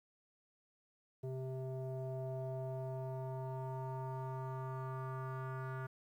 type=tone with low-pass filter sweep; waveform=square; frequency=130.81 Hz; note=C3; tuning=in tune; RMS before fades=-42 dBFS; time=1.23-5.87 s; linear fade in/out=10 ms; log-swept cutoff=510 to 1400 Hz; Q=3.9; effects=12-bit